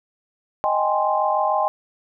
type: chord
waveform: sine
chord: Ab major seventh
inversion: second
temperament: equal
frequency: 622.3 / 784 / 830.6 / 1046.5 Hz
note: Eb5 / G5 / Ab5 / C6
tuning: 0 / 0 / 0 / 0 cents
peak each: -23 dBFS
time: 0.64-1.68 s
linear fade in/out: 0 ms
effects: none